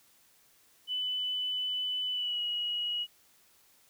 sine tone with pitch glide, 2998 to 2906 Hz, F#7 to F#7, +22 to -32 cents, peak -30 dBFS, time 0.87-3.07 s, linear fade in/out 50 ms, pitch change -54 cents, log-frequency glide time 2.11-2.41 s, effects white hiss -64 dBFS RMS until 3.89 s

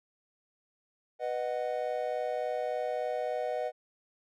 triangle chord, B major, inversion none, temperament just, 493.9 / 617.4 / 740.8 Hz, B4 / D#5 / F#5, 0 / -14 / +2 cents, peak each -33 / -32 / -34 dBFS, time 1.19-3.72 s, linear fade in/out 50 ms, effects none

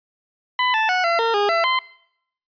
20% pulse tone with pitch steps, 1001 / 879 / 735 / 679 / 457.4 / 409.2 / 671 / 1033 Hz, B5 / A5 / F#5 / F5 / A#4 / G#4 / E5 / C6, +23 / -2 / -12 / -49 / -33 / -26 / +31 / -22 cents, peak -12 dBFS, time 0.59-1.79 s, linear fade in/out 2 ms, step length 150 ms, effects noise-tail reverb RT60 0.7 s tail -20 dB re dry + resampled to 11025 Hz

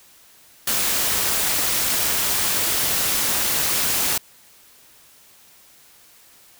white noise with amplitude modulation, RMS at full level -19 dBFS, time 0.67-4.18 s, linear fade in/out 5 ms, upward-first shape sine, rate 251 Hz, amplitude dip 45%, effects white hiss -51 dBFS RMS until 6.59 s

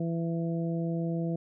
harmonic tone, 166.8 Hz, E3, 21 cents sharp, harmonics 1 / 2 / 3 / 4, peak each -29 / -35 / -39 / -41 dBFS, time 0-1.36 s, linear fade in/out 5 ms, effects none

